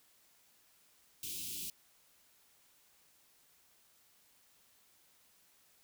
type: band-stop noise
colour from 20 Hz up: white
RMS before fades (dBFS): -42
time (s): 1.23-1.7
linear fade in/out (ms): 2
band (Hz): 380 to 2600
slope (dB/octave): 48
effects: white hiss -68 dBFS RMS until 5.83 s